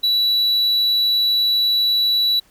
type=tone; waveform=triangle; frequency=3936 Hz; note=B7; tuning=7 cents flat; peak=-13 dBFS; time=0.03-2.4 s; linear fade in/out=10 ms; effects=pink hiss -55 dBFS RMS until 2.5 s